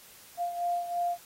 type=beating tone pair; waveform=sine; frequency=698.5 / 701.5 Hz; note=F5 / F5; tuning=0 / +8 cents; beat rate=3 Hz; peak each=-29 / -35 dBFS; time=0.37-1.18 s; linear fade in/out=50 ms; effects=white hiss -53 dBFS RMS until 1.25 s + AAC 48 kbps